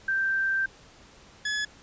sine / sawtooth tone pair in turn, 1568 / 1701.4 Hz, G6 / G#6, 0 / +41 cents, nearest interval minor second, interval 141 cents, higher second, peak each -23 dBFS, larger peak neither, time 0.08-0.66 / 1.45-1.65 s, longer first, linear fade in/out 5 ms, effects pink hiss -53 dBFS RMS until 1.82 s + resampled to 16000 Hz

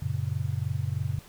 sine chord, F# major, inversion none, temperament just, 92.5 / 115.62 / 138.75 Hz, F#2 / A#2 / C#3, 0 / -14 / +2 cents, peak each -31 dBFS, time 0.02-1.19 s, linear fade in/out 5 ms, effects pink hiss -52 dBFS RMS until 1.28 s

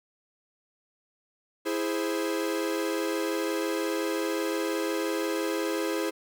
45% pulse chord, E augmented, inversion none, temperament equal, 329.6 / 415.3 / 523.3 Hz, E4 / G#4 / B#4, 0 / 0 / 0 cents, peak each -30 / -32 / -33 dBFS, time 1.65-6.11 s, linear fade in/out 20 ms, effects none

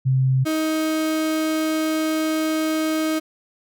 sine / 35% pulse tone pair in turn, 131.3 / 314.6 Hz, C3 / D#4, +6 / +19 cents, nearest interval octave + minor third, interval 1513 cents, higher second, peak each -15 / -18 dBFS, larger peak first, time 0.05-0.45 / 0.45-3.2 s, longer second, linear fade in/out 20 ms, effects none

